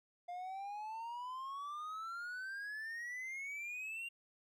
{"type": "exponential sweep", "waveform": "triangle", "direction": "up", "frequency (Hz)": [698.5, 2794], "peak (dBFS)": -40, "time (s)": [0.28, 4.09], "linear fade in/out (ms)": 10, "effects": []}